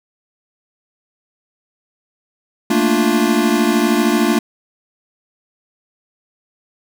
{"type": "chord", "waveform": "square", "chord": "Bb major seventh", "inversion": "third", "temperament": "equal", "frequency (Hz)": [220, 233.1, 293.7, 349.2], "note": ["A3", "Bb3", "D4", "F4"], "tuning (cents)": [0, 0, 0, 0], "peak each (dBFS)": -19, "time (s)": [2.7, 4.39], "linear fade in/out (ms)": 5, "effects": []}